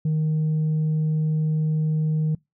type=tone; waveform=sine; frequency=155.56 Hz; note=D#3; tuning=in tune; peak=-17 dBFS; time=0.05-2.35 s; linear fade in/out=5 ms; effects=noise-tail reverb RT60 0.2 s tail -25 dB re dry + tanh soft clip ceiling -18 dBFS